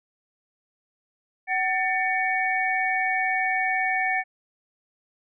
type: tone cluster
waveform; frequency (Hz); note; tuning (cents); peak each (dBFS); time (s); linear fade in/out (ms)
sine; 753 / 1785 / 2246; F#5 / A6 / C#7; +30 / +24 / +22; -26; 1.47-4.24; 50
effects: none